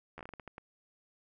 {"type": "slowing click train", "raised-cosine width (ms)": 0.5, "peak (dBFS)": -30, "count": 10, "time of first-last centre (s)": [0.18, 0.581], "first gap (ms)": 12, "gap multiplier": 1.31, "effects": []}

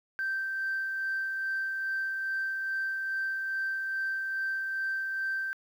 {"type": "tone with tremolo", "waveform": "sine", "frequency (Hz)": 1561, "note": "G6", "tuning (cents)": -8, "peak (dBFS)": -27, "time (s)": [0.19, 5.53], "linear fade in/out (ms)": 0, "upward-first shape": "sine", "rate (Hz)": 2.4, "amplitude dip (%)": 30, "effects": ["tanh soft clip ceiling -25 dBFS", "10-bit"]}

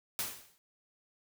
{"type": "noise with exponential decay", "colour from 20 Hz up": "white", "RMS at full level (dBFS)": -32, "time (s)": [0.19, 0.58], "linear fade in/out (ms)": 0, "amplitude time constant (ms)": 83, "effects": []}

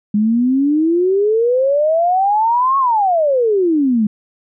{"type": "exponential two-way sweep", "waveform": "sine", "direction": "up then down", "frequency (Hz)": [204.4, 1108.7, 204.4], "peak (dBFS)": -11, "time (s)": [0.14, 4.07], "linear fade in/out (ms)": 5, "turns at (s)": 2.78, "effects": []}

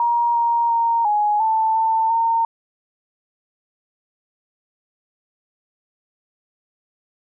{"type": "tone with pitch steps", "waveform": "sine", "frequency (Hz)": [945, 937, 927, 836, 884, 893, 915], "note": ["A#5", "A#5", "A#5", "G#5", "A5", "A5", "A#5"], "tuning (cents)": [23, 9, -10, 11, 8, 25, -32], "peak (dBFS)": -15, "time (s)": [0, 2.45], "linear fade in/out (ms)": 2, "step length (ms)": 350, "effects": []}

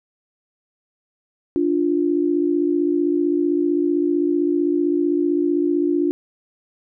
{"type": "tone pair together", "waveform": "sine", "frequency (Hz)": [293.6, 349.2], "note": ["D4", "F4"], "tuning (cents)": [0, 0], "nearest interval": "minor third", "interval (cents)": 300, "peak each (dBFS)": -19, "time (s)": [1.56, 6.11], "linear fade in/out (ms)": 0, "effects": []}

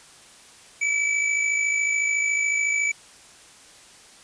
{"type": "tone with amplitude modulation", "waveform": "square", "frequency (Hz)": 2300, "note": "D7", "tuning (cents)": -37, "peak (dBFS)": -19, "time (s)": [0.81, 2.92], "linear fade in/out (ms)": 10, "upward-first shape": "sine", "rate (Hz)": 53.9, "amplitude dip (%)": 50, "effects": ["white hiss -49 dBFS RMS until 4.23 s", "resampled to 22050 Hz"]}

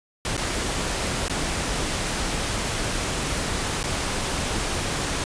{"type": "noise with dropouts", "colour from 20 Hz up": "pink", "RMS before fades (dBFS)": -26, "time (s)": [0.25, 5.24], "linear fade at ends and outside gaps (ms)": 1, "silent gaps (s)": [[0.368, 0.377], [1.283, 1.297], [3.83, 3.839]], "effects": ["resampled to 22050 Hz"]}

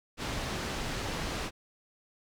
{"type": "low-pass noise", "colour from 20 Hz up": "pink", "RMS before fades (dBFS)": -35, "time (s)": [0.17, 1.51], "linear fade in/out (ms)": 50, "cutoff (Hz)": 5900, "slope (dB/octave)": 12, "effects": []}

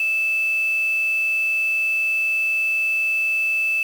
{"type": "tone with quantisation", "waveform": "sine", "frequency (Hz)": 2632, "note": "E7", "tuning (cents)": -3, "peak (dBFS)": -18, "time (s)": [0, 3.83], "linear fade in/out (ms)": 2, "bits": 6, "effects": []}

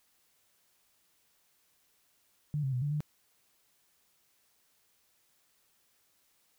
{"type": "tone with pitch steps", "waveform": "sine", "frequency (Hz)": [148.7, 134, 124.9, 145.3, 149.8], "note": ["D3", "C3", "B2", "D3", "D3"], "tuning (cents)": [22, 42, 20, -18, 35], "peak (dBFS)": -29, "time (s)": [2.54, 3.005], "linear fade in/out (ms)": 0, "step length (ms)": 93, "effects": ["white hiss -71 dBFS RMS until 6.58 s"]}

